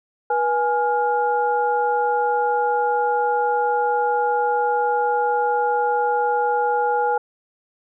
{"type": "tone cluster", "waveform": "sine", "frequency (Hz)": [484.7, 834, 1409], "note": ["B4", "G#5", "F6"], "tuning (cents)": [-32, 7, 15], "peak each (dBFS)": [-22, -19, -28], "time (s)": [0.3, 7.18], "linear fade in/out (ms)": 5, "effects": []}